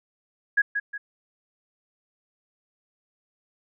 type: tone with echo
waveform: sine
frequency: 1661.2 Hz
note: G#6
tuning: in tune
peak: -16 dBFS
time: 0.57-0.62 s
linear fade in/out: 10 ms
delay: 180 ms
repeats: 2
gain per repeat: -7 dB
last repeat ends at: 0.98 s
effects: none